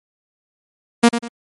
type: tone with echo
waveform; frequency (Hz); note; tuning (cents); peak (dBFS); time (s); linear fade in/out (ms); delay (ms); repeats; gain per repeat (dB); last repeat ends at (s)
sawtooth; 235.2; A#3; +16; -3; 1.03-1.09; 10; 97; 2; -10; 1.284
effects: MP3 48 kbps